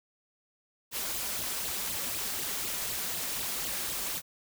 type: noise with flanger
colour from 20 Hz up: white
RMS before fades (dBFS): -34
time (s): 0.91-4.22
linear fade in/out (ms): 50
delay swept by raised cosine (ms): 0.24 to 5.24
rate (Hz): 4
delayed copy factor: +0.65
effects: none